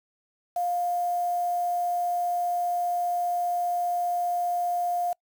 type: tone with quantisation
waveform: sine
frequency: 705 Hz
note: F5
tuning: 16 cents sharp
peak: -24 dBFS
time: 0.56-5.13 s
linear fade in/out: 5 ms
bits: 7
effects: noise-tail reverb RT60 0.1 s tail -26 dB re dry